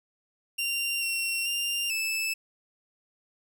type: tone with pitch steps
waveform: sawtooth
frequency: 2773 / 2731 / 2791 / 2626 Hz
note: F7 / F7 / F7 / E7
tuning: -13 / -39 / -2 / -7 cents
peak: -24 dBFS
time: 0.58-2.34 s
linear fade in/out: 10 ms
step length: 440 ms
effects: none